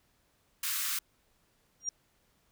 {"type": "high-pass noise", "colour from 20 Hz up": "white", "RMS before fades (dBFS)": -33, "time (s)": [0.63, 0.99], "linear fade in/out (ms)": 5, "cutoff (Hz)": 1100, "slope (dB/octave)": 48}
{"type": "tone with exponential growth", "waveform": "sine", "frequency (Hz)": 5700, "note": "F8", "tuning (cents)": 34, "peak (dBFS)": -26, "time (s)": [1.8, 1.89], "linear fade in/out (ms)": 2, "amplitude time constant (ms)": 18}
{"effects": ["pink hiss -71 dBFS RMS until 2.51 s"]}